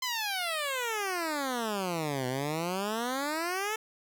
10% pulse exponential two-way sweep, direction down then up, 1042 to 124.4 to 446.2 Hz, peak -22 dBFS, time 0.02-3.76 s, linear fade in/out 5 ms, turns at 2.27 s, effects none

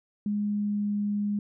sine tone with pitch glide, 206.9 to 205.7 Hz, G#3 to G#3, -6 to -16 cents, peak -25 dBFS, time 0.26-1.39 s, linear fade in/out 2 ms, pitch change -10 cents, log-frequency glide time 0.47-0.95 s, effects none

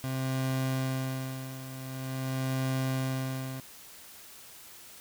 30% pulse tone with tremolo, 131.6 Hz, C3, 10 cents sharp, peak -25 dBFS, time 0.04-3.6 s, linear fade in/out 0 ms, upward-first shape sine, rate 0.46 Hz, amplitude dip 75%, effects white hiss -50 dBFS RMS until 5 s

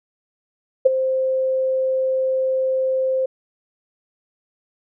sine tone with ADSR envelope, 523.3 Hz, C5, in tune, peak -6 dBFS, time 0.85-3.26 s, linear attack 12 ms, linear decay 17 ms, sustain -11 dB, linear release 7 ms, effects none

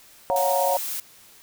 sine chord, Gb major seventh, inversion second, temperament equal with one note detuned, 554.4 / 702.5 / 740 / 932.3 Hz, Db5 / F5 / Gb5 / Bb5, 0 / +10 / 0 / 0 cents, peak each -23 / -26 / -27 / -25 dBFS, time 0.3-0.77 s, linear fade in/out 0 ms
blue noise, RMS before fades -30 dBFS, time 0.36-1 s, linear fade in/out 2 ms
effects white hiss -51 dBFS RMS until 1.42 s

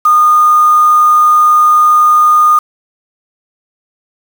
sine tone with quantisation, 1223 Hz, D#6, 30 cents flat, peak -4 dBFS, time 0.05-2.59 s, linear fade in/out 5 ms, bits 4, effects none

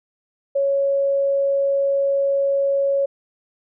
sine tone, 554.4 Hz, C#5, in tune, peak -16 dBFS, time 0.55-3.06 s, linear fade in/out 10 ms, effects none

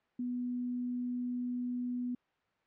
sine tone, 246.3 Hz, B3, 5 cents flat, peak -33 dBFS, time 0.19-2.15 s, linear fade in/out 5 ms, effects white hiss -74 dBFS RMS until 2.66 s + low-pass 2000 Hz 12 dB/octave

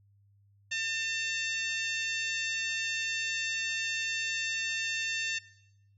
harmonic tone, 899 Hz, A5, 37 cents sharp, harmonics 2 / 3 / 4 / 5 / 6 / 7 / 8, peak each -35 / -35 / -39 / -43 / -45 / -43 / -46 dBFS, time 0.71-5.39 s, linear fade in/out 10 ms, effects noise-tail reverb RT60 0.9 s tail -18 dB re dry + added 100 Hz sine -61 dBFS peak until 5.97 s

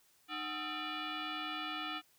sine tone with frequency modulation, 830.6 Hz, G#5, in tune, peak -37 dBFS, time 0.28-2.02 s, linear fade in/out 50 ms, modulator 524 Hz, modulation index 5.2, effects white hiss -69 dBFS RMS until 2.18 s

